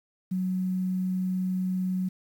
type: tone with quantisation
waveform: sine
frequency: 185.4 Hz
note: F#3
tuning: 4 cents sharp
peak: -25 dBFS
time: 0.31-2.09 s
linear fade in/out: 10 ms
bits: 9
effects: none